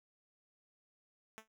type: tone with exponential decay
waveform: 5% pulse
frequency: 220 Hz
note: A3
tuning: in tune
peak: -34 dBFS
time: 1.38-1.48 s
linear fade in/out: 0 ms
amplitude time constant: 20 ms
effects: none